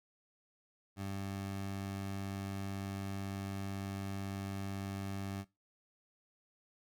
20% pulse tone, 98 Hz, G2, in tune, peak -34 dBFS, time 0.96-5.45 s, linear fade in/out 50 ms, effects noise-tail reverb RT60 0.2 s tail -17 dB re dry

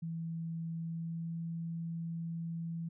sine tone with pitch glide, 164.81 to 166.34 Hz, E3 to E3, 0 to +16 cents, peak -36 dBFS, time 0.02-2.89 s, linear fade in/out 10 ms, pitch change +16 cents, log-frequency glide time 0.74-1.39 s, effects none

